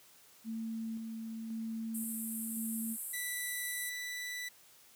sine tone with tremolo, 224.4 Hz, A3, 34 cents sharp, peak -36 dBFS, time 0.44-2.97 s, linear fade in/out 50 ms, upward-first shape square, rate 0.94 Hz, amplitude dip 30%
white band-pass noise, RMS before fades -42 dBFS, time 1.94-3.9 s, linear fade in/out 10 ms, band 7800 to 14000 Hz, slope 96 dB/octave
sawtooth tone, 1975.5 Hz, B6, in tune, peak -35 dBFS, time 3.13-4.49 s, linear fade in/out 10 ms
effects white hiss -61 dBFS RMS until 4.95 s + high-pass 80 Hz 12 dB/octave

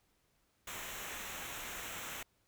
pink noise with comb filter, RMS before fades -44 dBFS, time 0.67-2.23 s, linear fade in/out 5 ms, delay 0.21 ms, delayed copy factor -0.7, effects pink hiss -75 dBFS RMS until 2.47 s

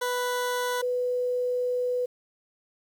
20% pulse / sine tone pair in turn, 493.9 / 495.8 Hz, B4 / B4, 0 / +7 cents, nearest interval unison, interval 7 cents, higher second, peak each -21 / -24 dBFS, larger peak first, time 0.01-0.82 / 0.82-2.06 s, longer second, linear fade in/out 10 ms, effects 9-bit

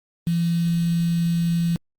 sine tone with quantisation, 169.2 Hz, E3, 45 cents sharp, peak -18 dBFS, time 0.27-1.76 s, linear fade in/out 0 ms, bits 6, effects Opus 24 kbps

